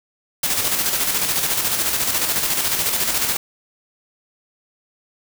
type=noise with tremolo; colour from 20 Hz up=white; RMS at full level=-19 dBFS; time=0.43-3.37 s; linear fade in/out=5 ms; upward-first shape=square; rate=14 Hz; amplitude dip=40%; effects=none